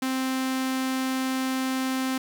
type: tone with notch filter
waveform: sawtooth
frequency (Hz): 261.6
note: C4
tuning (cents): 0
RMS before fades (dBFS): -27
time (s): 0.02-2.18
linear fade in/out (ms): 5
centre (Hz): 580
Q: 1.9
effects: 9-bit